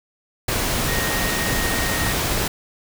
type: tone in noise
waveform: sine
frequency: 1864.7 Hz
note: A#6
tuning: in tune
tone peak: -27 dBFS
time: 0.88-2.13 s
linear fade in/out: 5 ms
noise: pink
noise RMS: -22 dBFS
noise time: 0.48-2.48 s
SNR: -8 dB
effects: none